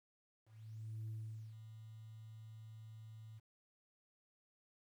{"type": "tone with ADSR envelope", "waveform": "sine", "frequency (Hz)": 110, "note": "A2", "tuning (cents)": 0, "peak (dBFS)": -40, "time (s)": [0.45, 3.4], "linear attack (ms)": 630, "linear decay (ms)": 450, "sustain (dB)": -11, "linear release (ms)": 23, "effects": ["tanh soft clip ceiling -40 dBFS", "12-bit"]}